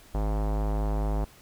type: tone with low-pass filter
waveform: square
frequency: 52.3 Hz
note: G#1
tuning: 13 cents sharp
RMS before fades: -27 dBFS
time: 0.14-1.25 s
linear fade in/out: 10 ms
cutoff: 840 Hz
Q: 1.9
effects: pink hiss -54 dBFS RMS until 1.41 s